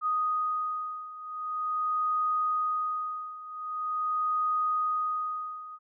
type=beating tone pair; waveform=sine; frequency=1244.5 / 1244.94 Hz; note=D#6 / D#6; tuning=0 / +1 cents; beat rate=0.44 Hz; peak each=-32 / -29 dBFS; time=0.01-5.79 s; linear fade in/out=50 ms; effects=none